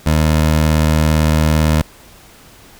20% pulse tone, 77.78 Hz, D#2, in tune, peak -6 dBFS, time 0.06-1.82 s, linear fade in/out 5 ms, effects pink hiss -43 dBFS RMS until 2.79 s

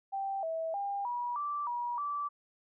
sine tone with pitch steps, 783 / 650 / 801 / 967 / 1168 / 961 / 1161 Hz, G5 / E5 / G5 / B5 / D6 / B5 / D6, -2 / -24 / +37 / -37 / -10 / -48 / -20 cents, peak -32 dBFS, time 0.12-2.29 s, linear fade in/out 20 ms, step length 310 ms, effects none

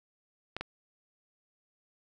clicks, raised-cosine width 0.3 ms, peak -19 dBFS, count 2, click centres 0.566 / 0.61 s, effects none

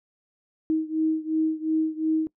sine beating tone pair, 315.2 / 318 Hz, D#4 / D#4, +23 / +38 cents, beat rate 2.8 Hz, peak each -24 / -26 dBFS, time 0.7-2.27 s, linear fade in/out 0 ms, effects noise-tail reverb RT60 0.1 s tail -22 dB re dry

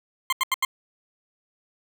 20% pulse tone bursts, 1052 Hz, C6, 9 cents sharp, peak -15 dBFS, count 4, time 0.3-0.65 s, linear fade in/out 2 ms, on 26 ms, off 82 ms, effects none

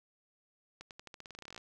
accelerating click train, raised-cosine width 0.2 ms, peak -30 dBFS, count 18, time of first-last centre 0.81-1.578 s, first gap 98 ms, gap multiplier 0.89, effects none

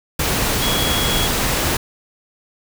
sine tone in noise, 3335 Hz, G#7, 7 cents sharp, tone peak -22 dBFS, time 0.62-1.27 s, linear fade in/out 5 ms, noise pink, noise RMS -19 dBFS, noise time 0.19-1.77 s, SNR -6 dB, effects none

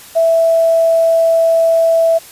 sine tone with quantisation, 659.3 Hz, E5, in tune, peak -8 dBFS, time 0.15-2.19 s, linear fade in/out 20 ms, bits 6, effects white hiss -37 dBFS RMS until 2.31 s + resampled to 32000 Hz

